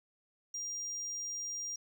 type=tone; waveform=sine; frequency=5700 Hz; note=F8; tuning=34 cents sharp; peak=-34 dBFS; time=0.54-1.76 s; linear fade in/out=5 ms; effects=tanh soft clip ceiling -36 dBFS + 11-bit